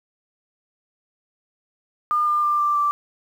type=tone with pitch steps; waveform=sine; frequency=1209 / 1199.3 / 1189.6 / 1180 / 1170.5 Hz; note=D6 / D6 / D6 / D6 / D6; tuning=+50 / +36 / +22 / +8 / -6 cents; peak=-17 dBFS; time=2.11-2.91 s; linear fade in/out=0 ms; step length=160 ms; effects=8-bit